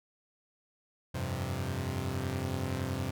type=chord; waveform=sawtooth; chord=F suspended second; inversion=none; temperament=equal; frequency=87.31 / 98 / 130.81 Hz; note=F2 / G2 / C3; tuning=0 / 0 / 0 cents; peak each=-33 / -33 / -32 dBFS; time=1.14-3.11 s; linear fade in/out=10 ms; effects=none